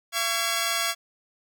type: tone cluster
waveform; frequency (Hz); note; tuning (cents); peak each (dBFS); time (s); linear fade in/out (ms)
10% pulse; 680 / 1126 / 1647; F5 / C#6 / G#6; -46 / +27 / -15; -20; 0.12-0.95; 50
effects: none